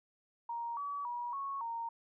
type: tone with pitch steps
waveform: sine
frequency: 937 / 1141 / 961 / 1104 / 925 Hz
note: A#5 / C#6 / B5 / C#6 / A#5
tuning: +9 / +50 / -48 / -7 / -14 cents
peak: -36 dBFS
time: 0.49-1.89 s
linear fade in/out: 5 ms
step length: 280 ms
effects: none